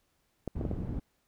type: clicks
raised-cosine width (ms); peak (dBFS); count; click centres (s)
2; -20; 4; 0.477 / 0.612 / 0.652 / 0.713
type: low-pass noise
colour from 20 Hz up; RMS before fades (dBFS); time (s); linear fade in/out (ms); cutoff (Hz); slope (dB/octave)
white; -35; 0.55-1; 10; 150; 12
effects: pink hiss -74 dBFS RMS until 1.27 s